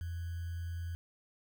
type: tone with sample-and-hold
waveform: sine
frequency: 85 Hz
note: F2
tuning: 46 cents flat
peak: -36 dBFS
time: 0.01-0.95 s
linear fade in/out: 0 ms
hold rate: 1575 Hz
effects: none